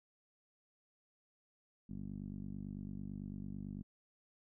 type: tone with low-pass filter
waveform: 10% pulse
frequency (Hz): 49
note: G1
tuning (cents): 0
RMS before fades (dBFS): -45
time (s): 1.89-3.83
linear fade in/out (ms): 10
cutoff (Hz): 220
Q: 2.8
effects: none